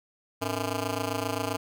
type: ring-modulated tone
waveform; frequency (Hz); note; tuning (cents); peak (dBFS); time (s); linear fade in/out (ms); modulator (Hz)
10% pulse; 185.8; F#3; +7; -17; 0.41-1.57; 10; 79.1
effects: none